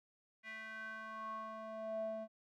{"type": "tone with band-pass filter sweep", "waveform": "square", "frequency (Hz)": 220, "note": "A3", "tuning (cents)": 0, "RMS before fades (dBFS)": -45, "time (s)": [0.43, 2.28], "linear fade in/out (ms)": 50, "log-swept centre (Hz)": [2100, 540], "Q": 5.5, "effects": []}